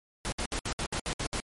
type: noise bursts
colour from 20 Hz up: pink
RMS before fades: -32 dBFS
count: 9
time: 0.25-1.401 s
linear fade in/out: 0 ms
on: 71 ms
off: 64 ms
effects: MP3 48 kbps